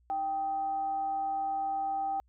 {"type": "tone with frequency modulation", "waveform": "sine", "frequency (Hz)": 784, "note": "G5", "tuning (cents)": 0, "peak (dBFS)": -29, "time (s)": [0.1, 2.2], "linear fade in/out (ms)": 0, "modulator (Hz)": 472, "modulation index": 0.21, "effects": ["added 60 Hz sine -63 dBFS peak until 2.28 s"]}